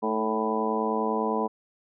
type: harmonic tone with a mistuned harmonic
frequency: 110 Hz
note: A2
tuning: in tune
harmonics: 2 / 3 / 4 / 5 / 6 / 7 / 8 / 9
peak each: -30 / -35 / -29 / -35 / -36 / -33 / -37 / -30 dBFS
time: 0.02-1.48 s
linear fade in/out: 20 ms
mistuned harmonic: 3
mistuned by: -40 cents
effects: none